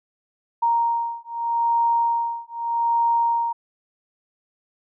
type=beating tone pair; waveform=sine; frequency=932.3 / 933.11 Hz; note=A#5 / A#5; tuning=0 / +1 cents; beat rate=0.81 Hz; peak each=-22 dBFS; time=0.62-3.53 s; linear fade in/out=10 ms; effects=none